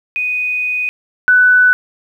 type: tone pair in turn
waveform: sine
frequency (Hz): 2489 / 1493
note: D#7 / F#6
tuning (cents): 0 / +15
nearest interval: major sixth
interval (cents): 885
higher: first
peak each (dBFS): -15 / -6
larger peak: second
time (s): 0.16-0.89 / 1.28-1.73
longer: first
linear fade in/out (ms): 0
effects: 8-bit